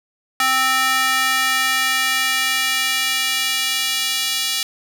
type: tone with high-pass filter sweep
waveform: square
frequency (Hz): 261.6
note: C4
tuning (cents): 0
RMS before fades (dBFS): -19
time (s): 0.4-4.63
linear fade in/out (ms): 2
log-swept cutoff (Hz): 1300 to 3400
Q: 1.4
effects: none